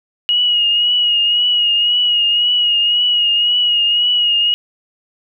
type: tone with vibrato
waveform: sine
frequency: 2889 Hz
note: F#7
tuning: 42 cents flat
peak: -11 dBFS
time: 0.29-4.54 s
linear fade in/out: 0 ms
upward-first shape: triangle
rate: 1.9 Hz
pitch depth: 41 cents each way
effects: none